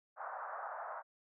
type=band-pass noise; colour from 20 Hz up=pink; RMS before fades=-44 dBFS; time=0.16-1.03 s; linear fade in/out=50 ms; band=620 to 1500 Hz; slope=48 dB/octave; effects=none